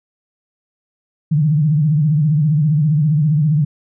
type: tone with vibrato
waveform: sine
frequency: 151.4 Hz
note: D#3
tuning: 47 cents flat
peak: -11 dBFS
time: 1.31-3.65 s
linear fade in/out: 10 ms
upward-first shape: sine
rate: 15 Hz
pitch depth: 120 cents each way
effects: none